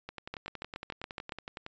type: two click trains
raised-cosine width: 0.3 ms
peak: -21 / -24 dBFS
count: 8 / 18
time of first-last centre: 0.34-1.322 / 0.09-1.664 s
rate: 7.13 / 10.8 Hz
effects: resampled to 16000 Hz